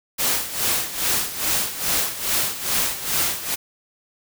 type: noise with tremolo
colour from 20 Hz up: white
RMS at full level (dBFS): -20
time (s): 0.18-3.56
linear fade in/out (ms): 20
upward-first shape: sine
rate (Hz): 2.4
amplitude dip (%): 75
effects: none